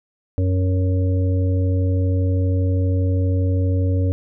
harmonic tone, 92.5 Hz, F#2, in tune, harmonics 1 / 3 / 5 / 6, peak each -16 / -26 / -30 / -32 dBFS, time 0.38-4.12 s, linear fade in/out 0 ms, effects none

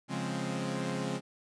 sawtooth chord, Db major seventh, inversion none, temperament equal, 138.59 / 174.61 / 207.7 / 261.6 Hz, Db3 / F3 / Ab3 / C4, 0 / 0 / 0 / 0 cents, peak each -34 dBFS, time 0.08-1.21 s, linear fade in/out 50 ms, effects resampled to 22050 Hz

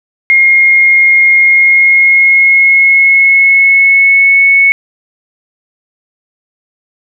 sine tone with pitch glide, 2139 to 2208 Hz, C7 to C#7, +38 to -7 cents, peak -3 dBFS, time 0.3-4.72 s, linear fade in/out 0 ms, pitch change +55 cents, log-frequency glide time 1.36-4.45 s, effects none

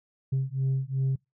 sine beating tone pair, 132.3 / 135 Hz, C3 / C#3, +20 / -45 cents, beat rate 2.7 Hz, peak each -26 dBFS, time 0.32-1.16 s, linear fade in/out 10 ms, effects noise-tail reverb RT60 0.2 s tail -26 dB re dry + tanh soft clip ceiling -21 dBFS

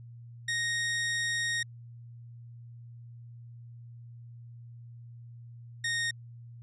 sawtooth tone pair in turn, 1864.7 / 1854.7 Hz, A#6 / A#6, 0 / -9 cents, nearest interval unison, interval 9 cents, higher first, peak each -25 dBFS, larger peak neither, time 0.48-1.63 / 5.84-6.11 s, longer first, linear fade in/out 5 ms, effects added 118 Hz sine -45 dBFS peak until 6.62 s + resampled to 22050 Hz

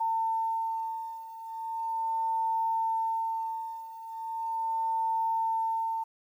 sine beating tone pair, 900 / 900.38 Hz, A5 / A5, +39 / +40 cents, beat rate 0.38 Hz, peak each -33 / -30 dBFS, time 0-6.04 s, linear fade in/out 10 ms, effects 10-bit

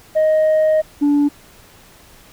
sine tone pair in turn, 624 / 289.3 Hz, D#5 / D4, +5 / -26 cents, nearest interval octave + minor second, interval 1331 cents, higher first, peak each -9 dBFS, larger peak neither, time 0.15-0.82 / 1.01-1.29 s, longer first, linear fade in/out 20 ms, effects tanh soft clip ceiling -10 dBFS + pink hiss -46 dBFS RMS until 2.32 s

